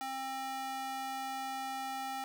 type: tone with high-pass filter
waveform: square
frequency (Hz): 265.9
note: C4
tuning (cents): +28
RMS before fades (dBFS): -39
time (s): 0.01-2.24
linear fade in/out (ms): 0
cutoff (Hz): 670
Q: 1.9
effects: none